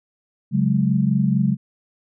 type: chord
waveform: sine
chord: C# suspended fourth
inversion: none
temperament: equal with one note detuned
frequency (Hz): 138.59 / 185 / 209.5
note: C#3 / F#3 / G#3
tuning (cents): 0 / 0 / +15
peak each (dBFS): -20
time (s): 0.51-1.57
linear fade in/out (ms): 50
effects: none